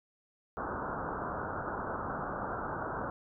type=low-pass noise; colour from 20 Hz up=white; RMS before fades=-37 dBFS; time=0.57-3.1 s; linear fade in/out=0 ms; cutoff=1500 Hz; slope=96 dB/octave; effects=none